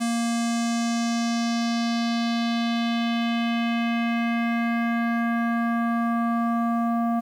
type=tone with low-pass filter sweep; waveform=square; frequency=233.1 Hz; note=A#3; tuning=in tune; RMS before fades=-24 dBFS; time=0-7.21 s; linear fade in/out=20 ms; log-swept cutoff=8800 to 940 Hz; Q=2.3; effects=9-bit